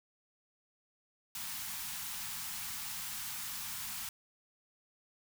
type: band-stop noise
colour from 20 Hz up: white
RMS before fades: -41 dBFS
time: 1.35-4.09 s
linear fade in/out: 2 ms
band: 240 to 780 Hz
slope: 48 dB/octave
effects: none